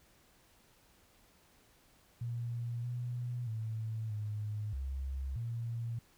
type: tone with pitch steps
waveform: sine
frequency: 118.6 / 122 / 111 / 105.7 / 67.1 / 116.5 Hz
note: A#2 / B2 / A2 / G#2 / C2 / A#2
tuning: +30 / -21 / +16 / +31 / +44 / -1 cents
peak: -35 dBFS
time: 2.21-5.99 s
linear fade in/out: 5 ms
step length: 630 ms
effects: pink hiss -66 dBFS RMS until 6.17 s